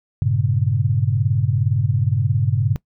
sine chord, G diminished, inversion none, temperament equal with one note detuned, 99.31 / 116.54 / 138.59 Hz, G2 / Bb2 / Db3, +23 / 0 / 0 cents, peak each -20 / -20 / -20 dBFS, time 0.22-2.76 s, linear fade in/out 0 ms, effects noise-tail reverb RT60 0.1 s tail -21 dB re dry

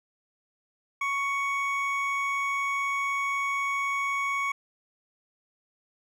triangle tone pair together, 1108.7 / 2232 Hz, C#6 / C#7, 0 / +11 cents, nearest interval octave, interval 1211 cents, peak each -27 dBFS, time 1.01-4.52 s, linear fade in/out 5 ms, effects none

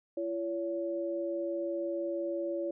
sine tone pair together, 339.3 / 565.3 Hz, F4 / C#5, -50 / +34 cents, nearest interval major sixth, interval 884 cents, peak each -34 / -34 dBFS, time 0.17-2.71 s, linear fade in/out 5 ms, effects none

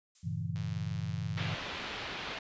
violet noise with exponential decay, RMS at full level -50 dBFS, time 0.15-0.84 s, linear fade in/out 5 ms, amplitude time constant 150 ms
sine chord, G diminished seventh, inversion none, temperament equal, 98 / 116.54 / 138.59 / 164.81 Hz, G2 / Bb2 / Db3 / Fb3, 0 / 0 / 0 / 0 cents, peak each -38 / -39 / -40 / -37 dBFS, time 0.23-1.56 s, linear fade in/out 20 ms
click train, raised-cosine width 0.2 ms, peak -32 dBFS, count 157, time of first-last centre 0.56-2.046 s, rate 105 Hz
white low-pass noise, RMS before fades -40 dBFS, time 1.37-2.39 s, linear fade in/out 5 ms, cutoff 3600 Hz, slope 24 dB/octave
effects resampled to 16000 Hz

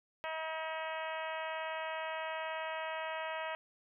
harmonic tone, 318.9 Hz, D#4, 43 cents sharp, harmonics 2 / 3 / 4 / 5 / 6 / 7 / 8 / 9 / 10, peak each -41 / -42 / -46 / -47 / -46 / -50 / -48 / -52 / -54 dBFS, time 0.24-3.55 s, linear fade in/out 0 ms, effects none

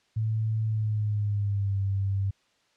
sine tone with pitch glide, 110 to 98 Hz, A2 to G2, 0 to 0 cents, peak -24 dBFS, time 0.16-2.31 s, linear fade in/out 10 ms, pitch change -200 cents, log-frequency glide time 0.65-1.79 s, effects white hiss -67 dBFS RMS until 2.76 s + low-pass 5000 Hz 12 dB/octave

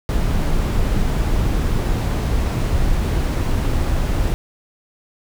brown noise, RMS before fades -18 dBFS, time 0.09-4.34 s, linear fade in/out 0 ms, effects none

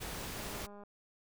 pink noise, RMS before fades -42 dBFS, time 0-0.67 s, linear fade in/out 20 ms
click train, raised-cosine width 1 ms, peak -39 dBFS, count 98, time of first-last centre 0.36-0.835 s, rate 204 Hz
effects none

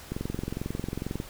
click train, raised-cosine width 3 ms, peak -18 dBFS, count 25, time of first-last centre 0.12-1.201 s, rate 22.2 Hz, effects pink hiss -46 dBFS RMS until 1.29 s

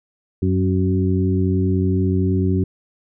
harmonic tone with a mistuned harmonic, 93.5 Hz, F#2, 19 cents sharp, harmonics 1 / 2 / 3 / 4, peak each -18 / -21 / -23 / -24 dBFS, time 0.42-2.64 s, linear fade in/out 5 ms, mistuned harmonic 3, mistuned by -18 cents, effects none

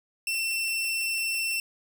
sawtooth tone, 2694 Hz, E7, 37 cents sharp, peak -23 dBFS, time 0.27-1.6 s, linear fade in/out 2 ms, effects none

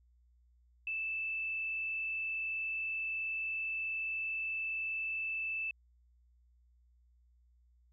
sine tone with frequency modulation, 2637 Hz, E7, in tune, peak -34 dBFS, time 0.87-5.71 s, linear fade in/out 2 ms, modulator 41.3 Hz, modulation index 0.41, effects added 60 Hz sine -64 dBFS peak until 7.92 s

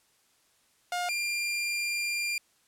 sawtooth tone pair in turn, 711 / 2392 Hz, F5 / D7, +31 / +31 cents, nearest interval octave + major sixth, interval 2100 cents, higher second, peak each -25 dBFS, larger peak neither, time 0.92-1.09 / 1.09-2.38 s, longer second, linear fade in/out 2 ms, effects white hiss -67 dBFS RMS until 2.67 s + low-pass 11000 Hz 12 dB/octave

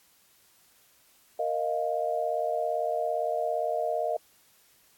sine chord, Bb suspended fourth, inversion none, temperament just, 466.2 / 621.6 / 699.2 Hz, Bb4 / Eb5 / F5, 0 / -2 / +2 cents, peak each -33 / -29 / -30 dBFS, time 1.39-4.17 s, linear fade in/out 5 ms, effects white hiss -62 dBFS RMS until 4.97 s + AAC 64 kbps

